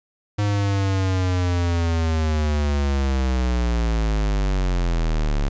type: linear sweep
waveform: square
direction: down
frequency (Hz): 103.83 to 34.65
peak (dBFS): -19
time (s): 0.38-5.49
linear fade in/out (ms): 10
effects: resampled to 16000 Hz + 10-bit

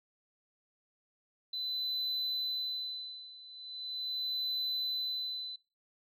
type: tone with tremolo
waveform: sine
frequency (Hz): 4014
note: B7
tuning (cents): +27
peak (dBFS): -29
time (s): 1.53-5.56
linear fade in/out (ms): 5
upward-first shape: sine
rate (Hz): 0.4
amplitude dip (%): 90
effects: noise-tail reverb RT60 0.4 s tail -24 dB re dry + tanh soft clip ceiling -31 dBFS

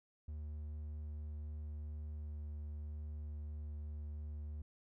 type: tone with pitch glide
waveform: triangle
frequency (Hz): 75.4 to 74.75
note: D2 to D2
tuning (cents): +46 to +31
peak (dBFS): -40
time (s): 0.28-4.62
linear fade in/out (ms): 5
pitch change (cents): -15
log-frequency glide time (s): 0.83-3.65
effects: none

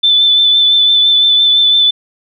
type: tone with vibrato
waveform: sine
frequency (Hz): 3515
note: A7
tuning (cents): -2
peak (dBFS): -6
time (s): 0.03-1.91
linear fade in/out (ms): 10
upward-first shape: sine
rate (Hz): 5.9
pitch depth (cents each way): 21
effects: none

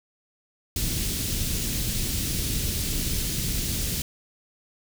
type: band-stop noise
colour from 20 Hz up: pink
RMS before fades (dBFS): -27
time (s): 0.76-4.02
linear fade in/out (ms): 2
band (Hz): 240 to 3600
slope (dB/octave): 12
effects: none

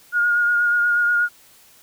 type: tone with vibrato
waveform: sine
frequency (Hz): 1430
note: F6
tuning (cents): +41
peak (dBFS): -15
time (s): 0.12-1.29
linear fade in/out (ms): 50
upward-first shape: sine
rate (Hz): 8.3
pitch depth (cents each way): 21
effects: white hiss -51 dBFS RMS until 1.82 s

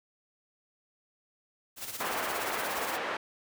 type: noise with tremolo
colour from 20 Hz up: white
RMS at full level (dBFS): -37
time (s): 1.76-2.99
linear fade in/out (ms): 50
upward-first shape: sine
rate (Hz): 17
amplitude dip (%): 60
type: band-pass noise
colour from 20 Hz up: pink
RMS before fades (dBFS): -34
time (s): 2-3.17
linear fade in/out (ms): 5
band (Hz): 550 to 2100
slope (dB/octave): 12
effects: none

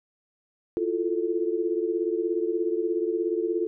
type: tone cluster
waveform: sine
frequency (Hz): 339.3 / 356.1 / 440.1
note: F4 / F4 / A4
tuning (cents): -50 / +34 / 0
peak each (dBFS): -28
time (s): 0.77-3.67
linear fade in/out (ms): 0
effects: none

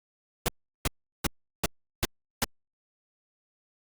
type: noise bursts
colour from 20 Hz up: pink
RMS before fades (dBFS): -25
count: 6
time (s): 0.46-2.442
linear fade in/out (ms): 0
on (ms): 22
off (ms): 370
effects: Opus 48 kbps

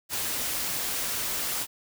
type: noise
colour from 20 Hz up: white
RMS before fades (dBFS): -30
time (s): 0.09-1.67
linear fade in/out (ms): 50
effects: none

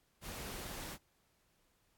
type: noise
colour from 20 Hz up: pink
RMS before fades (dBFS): -45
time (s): 0.21-0.98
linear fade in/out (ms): 50
effects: pink hiss -75 dBFS RMS until 1.97 s + AAC 64 kbps

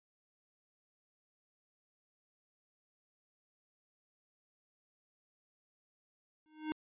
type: tone with exponential growth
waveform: square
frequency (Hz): 309.2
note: D#4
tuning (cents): -11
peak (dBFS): -32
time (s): 6.46-6.72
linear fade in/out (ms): 0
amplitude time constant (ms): 56
effects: resampled to 8000 Hz

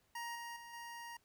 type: tone with level steps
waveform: 25% pulse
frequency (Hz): 940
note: A#5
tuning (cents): +14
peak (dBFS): -38 / -41 / -47 / -43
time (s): 0.15-1.17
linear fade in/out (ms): 5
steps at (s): 0.35 / 0.56 / 0.73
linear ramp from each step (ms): 5
effects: pink hiss -75 dBFS RMS until 1.24 s

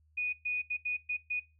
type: tone bursts at uneven times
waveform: sine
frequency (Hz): 2474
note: D#7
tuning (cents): -10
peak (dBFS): -30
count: 6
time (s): 0.17-0.33 / 0.45-0.62 / 0.7-0.77 / 0.85-0.97 / 1.09-1.17 / 1.3-1.4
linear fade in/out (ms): 10
effects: noise-tail reverb RT60 0.3 s tail -24 dB re dry + added 77 Hz sine -64 dBFS peak until 1.59 s

